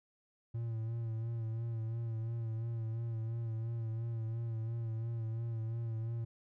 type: tone with vibrato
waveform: triangle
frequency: 114 Hz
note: A#2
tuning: 38 cents flat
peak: -33 dBFS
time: 0.54-6.25 s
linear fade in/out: 10 ms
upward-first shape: sine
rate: 2.9 Hz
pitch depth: 42 cents each way
effects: none